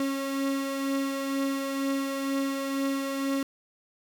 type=beating tone pair; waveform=35% pulse; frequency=273.2 / 275.3 Hz; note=C#4 / C#4; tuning=-25 / -12 cents; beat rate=2.1 Hz; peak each=-26 / -34 dBFS; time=0-3.43 s; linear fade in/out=2 ms; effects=none